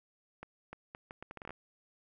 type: accelerating click train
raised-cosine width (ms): 0.5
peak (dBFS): -29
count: 12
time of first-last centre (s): 0.43-1.506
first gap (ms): 300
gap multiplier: 0.73
effects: none